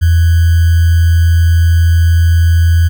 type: tone with sample-and-hold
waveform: sine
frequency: 83.6 Hz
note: E2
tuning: 25 cents sharp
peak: -5 dBFS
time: 0.01-2.89 s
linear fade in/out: 20 ms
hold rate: 1575 Hz
effects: none